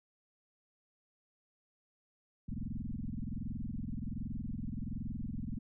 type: tone with frequency modulation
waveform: sine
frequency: 113.7 Hz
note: A#2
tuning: 43 cents flat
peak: -36 dBFS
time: 2.48-5.59 s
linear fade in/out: 10 ms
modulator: 21.3 Hz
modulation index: 6.3
effects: none